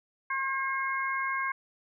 harmonic tone, 537 Hz, C5, 45 cents sharp, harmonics 2 / 3 / 4, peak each -31 / -33 / -34 dBFS, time 0.3-1.52 s, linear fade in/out 5 ms, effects none

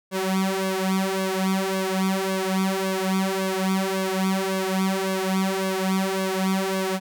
sawtooth tone with flanger, 190.4 Hz, F#3, 50 cents sharp, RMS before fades -24 dBFS, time 0.11-7 s, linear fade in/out 50 ms, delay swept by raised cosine 1.8 to 4.4 ms, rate 1.8 Hz, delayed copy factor +0.9, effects none

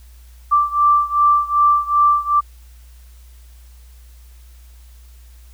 sine beating tone pair, 1173 / 1175.6 Hz, D6 / D6, -2 / +1 cents, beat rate 2.6 Hz, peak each -14 / -16 dBFS, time 0.51-2.41 s, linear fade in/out 20 ms, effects added 60 Hz sine -40 dBFS peak until 5.53 s + white hiss -54 dBFS RMS until 5.53 s

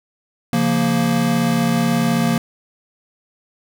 square chord, Bb minor, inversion first, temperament equal, 138.59 / 174.61 / 233.1 Hz, Db3 / F3 / Bb3, 0 / 0 / 0 cents, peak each -24 / -21 / -18 dBFS, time 0.53-2.38 s, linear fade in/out 2 ms, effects none

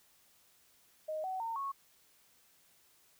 sine tone with pitch steps, 622.3 / 753 / 911.1 / 1102.4 Hz, D#5 / F#5 / A#5 / C#6, 0 / +30 / -40 / -10 cents, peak -35 dBFS, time 1.08-1.72 s, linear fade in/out 10 ms, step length 160 ms, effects white hiss -67 dBFS RMS until 3.19 s

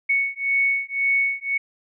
sine beating tone pair, 2217 / 2218.9 Hz, C#7 / C#7, 0 / +1 cents, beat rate 1.9 Hz, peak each -22 dBFS, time 0.09-1.58 s, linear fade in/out 10 ms, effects none

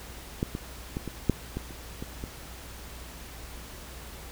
clicks, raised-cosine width 3 ms, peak -13 / -19 / -18 / -21 / -8 / -19 / -30 / -22 / -22 dBFS, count 9, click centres 0.429 / 0.551 / 0.969 / 1.077 / 1.297 / 1.57 / 1.708 / 2.025 / 2.239 s, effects added 60 Hz sine -45 dBFS peak until 4.31 s + pink hiss -45 dBFS RMS until 4.31 s

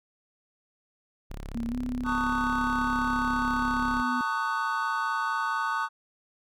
sawtooth tone, 34.65 Hz, C#1, in tune, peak -32 dBFS, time 1.3-4.02 s, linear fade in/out 0 ms
sine tone with pitch glide, 233.1 to 248.4 Hz, A#3 to B3, 0 to +10 cents, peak -29 dBFS, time 1.55-4.21 s, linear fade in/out 0 ms, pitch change +110 cents, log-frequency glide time 1.7-1.75 s
triangle chord, D# half-diminished seventh, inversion second, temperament just, 896 / 1120.1 / 1244.5 / 1493.4 Hz, A5 / C#6 / D#6 / F#6, +31 / +18 / 0 / +16 cents, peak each -30 dBFS, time 2.04-5.89 s, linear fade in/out 50 ms
effects none

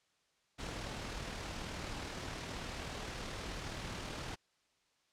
pink noise with amplitude modulation, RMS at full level -41 dBFS, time 0.58-4.36 s, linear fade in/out 20 ms, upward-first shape sine, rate 38.9 Hz, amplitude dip 30%, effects white hiss -75 dBFS RMS until 5.12 s + low-pass 6000 Hz 12 dB/octave

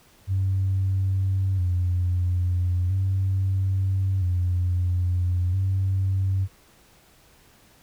sine tone with vibrato, 92.5 Hz, F#2, in tune, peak -19 dBFS, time 0.27-6.48 s, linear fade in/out 50 ms, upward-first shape square, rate 0.38 Hz, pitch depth 59 cents each way, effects tanh soft clip ceiling -16 dBFS + pink hiss -56 dBFS RMS until 7.82 s

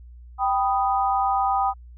sine chord, G augmented, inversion none, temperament equal, 784 / 987.8 / 1244.5 Hz, G5 / B5 / D#6, 0 / 0 / 0 cents, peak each -21 / -26 / -25 dBFS, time 0.38-1.74 s, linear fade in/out 50 ms, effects added 60 Hz sine -41 dBFS peak until 1.97 s

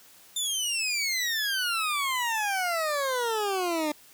20% pulse exponential sweep, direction down, 3598 to 294.6 Hz, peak -21 dBFS, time 0.36-3.92 s, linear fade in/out 5 ms, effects white hiss -54 dBFS RMS until 4.13 s + high-pass 80 Hz 12 dB/octave

